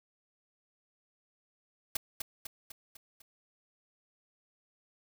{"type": "noise with echo", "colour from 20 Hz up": "white", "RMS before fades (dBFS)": -31, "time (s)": [1.95, 1.97], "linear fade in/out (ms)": 5, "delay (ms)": 250, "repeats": 5, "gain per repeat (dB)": -5, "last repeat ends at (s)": 3.22, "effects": []}